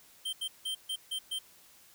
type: tone bursts at uneven times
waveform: square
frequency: 3136 Hz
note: G7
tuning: in tune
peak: -33 dBFS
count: 6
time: 0.25-0.33 / 0.41-0.48 / 0.65-0.75 / 0.89-0.96 / 1.11-1.19 / 1.31-1.39 s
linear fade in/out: 10 ms
effects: white hiss -59 dBFS RMS until 1.94 s